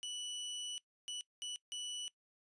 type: tone bursts at uneven times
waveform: sawtooth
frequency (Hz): 2960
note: F#7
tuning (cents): 0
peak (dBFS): -37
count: 4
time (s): 0.03-0.78 / 1.08-1.21 / 1.42-1.56 / 1.72-2.08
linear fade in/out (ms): 0
effects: noise-tail reverb RT60 0.1 s tail -20 dB re dry + resampled to 22050 Hz